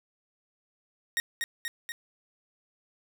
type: tone with echo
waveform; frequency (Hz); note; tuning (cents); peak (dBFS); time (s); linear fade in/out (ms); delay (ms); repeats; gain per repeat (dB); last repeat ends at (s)
sawtooth; 1867; A#6; +2; -22; 1.17-1.2; 0; 240; 3; -3; 1.92
effects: none